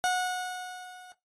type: tone with level ramp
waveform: 30% pulse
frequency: 731 Hz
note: F#5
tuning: 21 cents flat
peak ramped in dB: -21 to -45 dBFS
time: 0.04-1.12 s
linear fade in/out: 0 ms
effects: noise-tail reverb RT60 0.2 s tail -18 dB re dry + AAC 32 kbps